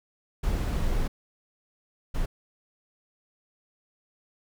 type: noise bursts at uneven times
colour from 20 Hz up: brown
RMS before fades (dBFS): -26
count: 2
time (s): 0.43-1.08 / 2.14-2.26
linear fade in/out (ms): 10
effects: none